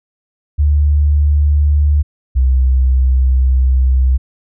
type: tone pair in turn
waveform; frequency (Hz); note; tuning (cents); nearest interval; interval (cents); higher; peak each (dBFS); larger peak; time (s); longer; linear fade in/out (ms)
sine; 73.42 / 64.58; D2 / C2; 0 / -22; major second; 222; first; -8; neither; 0.58-2.03 / 2.35-4.18; second; 20
effects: none